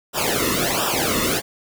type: noise with flanger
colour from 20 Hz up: pink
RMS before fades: -21 dBFS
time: 0.13-1.42 s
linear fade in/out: 50 ms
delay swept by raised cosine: 0.46 to 1.29 ms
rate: 1.4 Hz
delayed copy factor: -0.95
effects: none